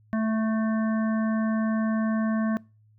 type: harmonic tone with a mistuned harmonic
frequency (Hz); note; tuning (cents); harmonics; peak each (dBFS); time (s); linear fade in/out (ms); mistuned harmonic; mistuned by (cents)
220; A3; 0; 1 / 3 / 5 / 7 / 8; -23 / -33 / -37 / -40 / -41; 0.13-2.57; 0; 8; +28
effects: noise-tail reverb RT60 0.3 s tail -24 dB re dry + added 107 Hz sine -56 dBFS peak until 2.98 s